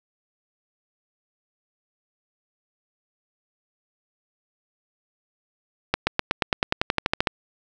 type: accelerating click train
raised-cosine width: 0.3 ms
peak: -3 dBFS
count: 15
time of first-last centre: 5.94-7.272 s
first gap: 130 ms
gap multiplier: 0.95
effects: none